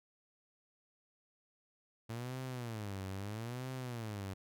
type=tone with vibrato; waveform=sawtooth; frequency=111.4 Hz; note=A2; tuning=22 cents sharp; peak=-36 dBFS; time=2.09-4.34 s; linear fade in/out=10 ms; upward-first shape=sine; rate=0.77 Hz; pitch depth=270 cents each way; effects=none